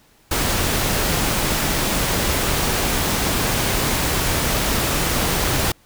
pink noise, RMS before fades -20 dBFS, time 0.31-5.72 s, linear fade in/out 5 ms, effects pink hiss -55 dBFS RMS until 5.85 s

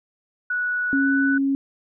sine tone with pitch glide, 1471 to 1489 Hz, F#6 to F#6, -11 to +11 cents, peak -21 dBFS, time 0.5-1.38 s, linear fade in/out 5 ms, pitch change +22 cents, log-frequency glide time 0.94-1.07 s
sine tone, 274.2 Hz, C#4, 19 cents flat, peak -18 dBFS, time 0.93-1.55 s, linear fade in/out 0 ms
effects none

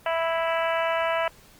harmonic tone, 329.6 Hz, E4, in tune, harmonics 2 / 3 / 4 / 5 / 6 / 7 / 8 / 9, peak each -25 / -29 / -31 / -33 / -35 / -36 / -37 / -38 dBFS, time 0.06-1.28 s, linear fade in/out 2 ms, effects pink hiss -53 dBFS RMS until 1.59 s + Opus 24 kbps

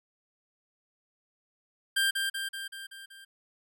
25% pulse tone with echo, 1585 Hz, G6, 19 cents sharp, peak -20 dBFS, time 1.96-2.11 s, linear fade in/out 10 ms, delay 190 ms, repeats 6, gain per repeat -4 dB, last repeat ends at 3.25 s, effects none

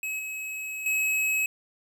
square tone with level steps, 2563 Hz, E7, 49 cents flat, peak -30 / -33 / -24 dBFS, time 0.03-1.46 s, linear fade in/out 2 ms, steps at 0.19 / 0.86 s, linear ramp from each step 2 ms, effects 10-bit

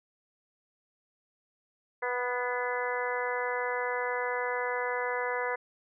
harmonic tone with a mistuned harmonic, 246.3 Hz, B3, 5 cents flat, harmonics 2 / 3 / 4 / 5 / 6 / 7 / 8, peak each -33 / -39 / -35 / -41 / -39 / -37 / -38 dBFS, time 2.02-5.56 s, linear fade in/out 10 ms, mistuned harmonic 8, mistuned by +42 cents, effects none

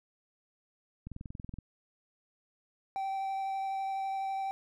click train, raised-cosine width 5 ms, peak -29 dBFS, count 12, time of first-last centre 1.07-1.586 s, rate 21.3 Hz
triangle tone with vibrato, 776 Hz, G5, 18 cents flat, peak -30 dBFS, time 2.96-4.51 s, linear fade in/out 0 ms, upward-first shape triangle, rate 12 Hz, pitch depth 11 cents each way
effects none

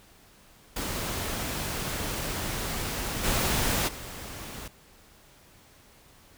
pink noise with level steps, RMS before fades -32 / -26 / -40 dBFS, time 0.76-4.68 s, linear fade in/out 5 ms, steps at 3.23 / 3.87 s, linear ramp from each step 20 ms, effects pink hiss -56 dBFS RMS until 6.37 s

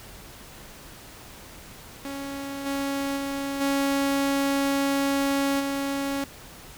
sawtooth tone with level steps, 277.2 Hz, C#4, in tune, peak -28 / -22 / -24 / -18 / -22 dBFS, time 2.05-6.24 s, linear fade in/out 0 ms, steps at 2.65 / 3.16 / 3.6 / 5.59 s, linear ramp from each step 20 ms, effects pink hiss -45 dBFS RMS until 6.77 s

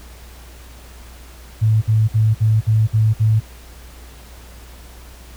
sine tone bursts, 109.5 Hz, A2, 8 cents flat, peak -11 dBFS, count 7, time 1.61-3.404 s, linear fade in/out 20 ms, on 210 ms, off 54 ms, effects added 60 Hz sine -38 dBFS peak until 5.36 s + pink hiss -44 dBFS RMS until 5.36 s

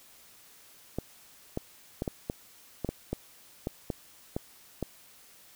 clicks, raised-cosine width 2 ms, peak -17 dBFS, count 12, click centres 0.986 / 1.574 / 2.021 / 2.078 / 2.299 / 2.847 / 2.89 / 3.13 / 3.671 / 3.902 / 4.365 / 4.827 s, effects white hiss -56 dBFS RMS until 5.55 s

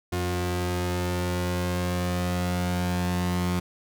sawtooth tone pair together, 89.25 / 178.6 Hz, F2 / F3, +38 / +39 cents, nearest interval octave, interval 1201 cents, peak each -23 dBFS, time 0.12-3.6 s, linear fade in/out 10 ms, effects none

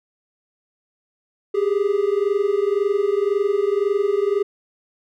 triangle tone pair together, 393.4 / 415.3 Hz, G4 / G#4, +6 / 0 cents, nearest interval minor second, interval 94 cents, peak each -18 / -18 dBFS, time 1.54-4.43 s, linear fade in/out 10 ms, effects none

